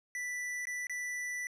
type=tone with dropouts; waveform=square; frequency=1975.5 Hz; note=B6; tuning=in tune; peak=-36 dBFS; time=0.15-1.47 s; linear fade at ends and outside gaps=1 ms; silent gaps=0.654-0.67 / 0.869-0.896 s; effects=low-pass 11000 Hz 12 dB/octave